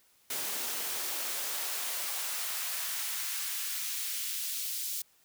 white noise with high-pass filter sweep, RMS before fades -35 dBFS, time 0.3-5.02 s, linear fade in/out 5 ms, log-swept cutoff 210 to 4100 Hz, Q 0.77, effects white hiss -66 dBFS RMS until 5.24 s

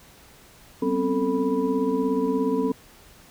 sine tone cluster, 192.4 / 250.9 / 267.8 / 444.3 / 985 Hz, G3 / B3 / C4 / A4 / B5, -32 / +28 / +40 / +17 / -5 cents, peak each -31 / -27 / -25 / -25 / -33 dBFS, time 0.82-2.72 s, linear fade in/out 5 ms, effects pink hiss -51 dBFS RMS until 3.3 s

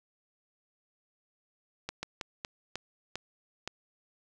slowing click train, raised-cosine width 0.2 ms, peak -18 dBFS, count 7, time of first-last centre 1.89-3.676 s, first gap 140 ms, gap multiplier 1.3, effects none

